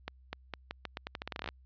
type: accelerating click train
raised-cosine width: 0.3 ms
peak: -21 dBFS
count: 18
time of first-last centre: 0.08-1.489 s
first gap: 250 ms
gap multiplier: 0.83
effects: added 64 Hz sine -56 dBFS peak until 1.65 s + resampled to 11025 Hz